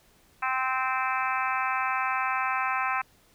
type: harmonic tone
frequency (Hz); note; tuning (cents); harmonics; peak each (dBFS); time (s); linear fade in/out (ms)
260; C4; -11; 3 / 4 / 5 / 6 / 7 / 8 / 9 / 10; -32 / -30 / -31 / -34 / -37 / -39 / -36 / -36; 0.42-3.02; 10
effects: pink hiss -61 dBFS RMS until 3.34 s